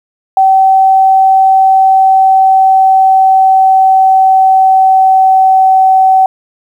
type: tone with pitch glide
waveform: sine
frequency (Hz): 767 to 760.8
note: G5 to F#5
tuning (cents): -38 to +48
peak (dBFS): -3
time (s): 0.37-6.26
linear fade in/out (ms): 2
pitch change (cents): -14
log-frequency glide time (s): 1.44-5.88
effects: 7-bit